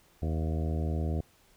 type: harmonic tone with a mistuned harmonic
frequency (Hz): 79.4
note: D#2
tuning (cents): +36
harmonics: 1 / 2 / 3 / 4 / 5 / 6 / 7 / 8 / 9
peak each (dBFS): -29 / -35 / -39 / -41 / -43 / -45 / -46 / -47 / -48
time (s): 0.22-1.21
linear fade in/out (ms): 5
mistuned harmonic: 8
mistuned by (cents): +44
effects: pink hiss -63 dBFS RMS until 1.56 s